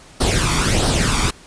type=noise with flanger; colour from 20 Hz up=pink; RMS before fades=-17 dBFS; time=0.2-1.31 s; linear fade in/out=10 ms; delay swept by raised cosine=0.21 to 0.89 ms; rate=1.5 Hz; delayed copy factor=+0.6; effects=pink hiss -44 dBFS RMS until 1.46 s + resampled to 22050 Hz